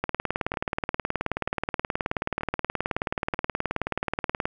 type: two click trains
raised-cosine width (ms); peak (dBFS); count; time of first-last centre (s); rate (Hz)
0.5; -10 / -20; 84 / 4; 0.04-4.455 / 0.54-3.344; 18.8 / 1.07
effects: none